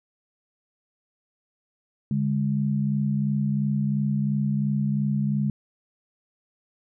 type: tone pair together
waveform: sine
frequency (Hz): 142.8 / 205.7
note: D3 / G#3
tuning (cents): -48 / -16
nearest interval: tritone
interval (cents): 632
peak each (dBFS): -24 / -24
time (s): 2.11-5.5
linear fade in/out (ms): 2
effects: none